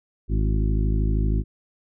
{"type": "harmonic tone with a mistuned harmonic", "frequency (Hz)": 52.8, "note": "G#1", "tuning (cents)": 29, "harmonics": [1, 2, 3, 4, 5, 6, 7], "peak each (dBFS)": [-20, -26, -30, -32, -34, -36, -37], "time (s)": [0.28, 1.44], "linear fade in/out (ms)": 50, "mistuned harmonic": 6, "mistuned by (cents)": 42, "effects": []}